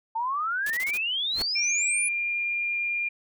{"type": "exponential sweep", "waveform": "sine", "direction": "up", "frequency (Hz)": [881, 10280], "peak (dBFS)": -25, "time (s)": [0.15, 2.09], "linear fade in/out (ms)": 10}
{"type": "noise bursts", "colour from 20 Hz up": "white", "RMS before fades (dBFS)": -37, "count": 5, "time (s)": [0.66, 0.976], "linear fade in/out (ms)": 5, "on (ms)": 44, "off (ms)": 24}
{"type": "noise with exponential growth", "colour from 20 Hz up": "pink", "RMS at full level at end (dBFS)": -29, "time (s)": [1.29, 1.42], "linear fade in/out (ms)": 1, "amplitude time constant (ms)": 28}
{"type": "tone with pitch glide", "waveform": "sine", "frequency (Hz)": [2380, 2403], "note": ["D7", "D7"], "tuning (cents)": [22, 39], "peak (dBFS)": -25, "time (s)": [1.55, 3.09], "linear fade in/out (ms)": 10, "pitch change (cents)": 17, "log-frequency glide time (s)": [1.85, 2.31]}
{"effects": []}